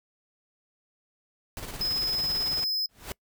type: noise with tremolo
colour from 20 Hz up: pink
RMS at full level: -37 dBFS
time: 1.57-2.64 s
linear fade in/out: 0 ms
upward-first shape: square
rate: 18 Hz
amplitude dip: 45%
type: tone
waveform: square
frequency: 5100 Hz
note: D#8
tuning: 42 cents sharp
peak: -26 dBFS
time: 1.81-2.86 s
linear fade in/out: 2 ms
type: noise with exponential growth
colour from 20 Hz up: pink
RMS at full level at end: -32 dBFS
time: 2.89-3.12 s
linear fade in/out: 0 ms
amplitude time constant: 50 ms
effects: noise-tail reverb RT60 0.1 s tail -25 dB re dry